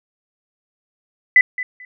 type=tone with echo; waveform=sine; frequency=2000 Hz; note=B6; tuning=21 cents sharp; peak=-6 dBFS; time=1.36-1.41 s; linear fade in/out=2 ms; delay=220 ms; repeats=2; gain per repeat=-15 dB; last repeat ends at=1.85 s; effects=none